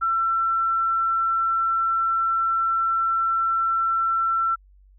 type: tone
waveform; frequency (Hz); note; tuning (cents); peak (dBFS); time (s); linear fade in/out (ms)
sine; 1345; E6; +34; -19; 0.01-4.56; 20
effects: added 48 Hz sine -50 dBFS peak until 4.98 s